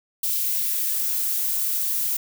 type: noise with high-pass filter sweep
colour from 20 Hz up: violet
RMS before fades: -24 dBFS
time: 0.23-2.17 s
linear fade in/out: 5 ms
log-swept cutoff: 3100 to 280 Hz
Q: 1.3
effects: none